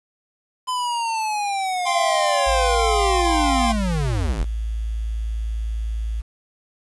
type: linear sweep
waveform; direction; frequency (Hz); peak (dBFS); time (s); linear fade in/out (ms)
square; down; 1020 to 30.66; -22; 0.67-4.45; 20
type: chord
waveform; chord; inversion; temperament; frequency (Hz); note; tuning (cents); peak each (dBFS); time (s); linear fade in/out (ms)
square; F suspended second; none; equal; 698.5 / 784 / 1046.5; F5 / G5 / C6; 0 / 0 / 0; -24; 1.85-3.73; 20
type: tone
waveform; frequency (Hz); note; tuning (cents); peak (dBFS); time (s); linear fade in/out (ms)
sine; 55; A1; 0; -22; 2.46-6.22; 20
effects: resampled to 24000 Hz + 8-bit